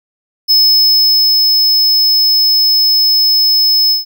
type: tone with ADSR envelope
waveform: square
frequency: 5200 Hz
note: E8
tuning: 24 cents flat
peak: -6 dBFS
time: 0.48-4.05 s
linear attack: 28 ms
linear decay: 840 ms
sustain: -2 dB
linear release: 140 ms
effects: none